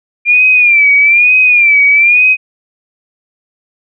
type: tone with vibrato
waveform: sine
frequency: 2387 Hz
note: D7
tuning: 28 cents sharp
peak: -4 dBFS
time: 0.25-2.37 s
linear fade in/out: 50 ms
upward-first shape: sine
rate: 1.1 Hz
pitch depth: 95 cents each way
effects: none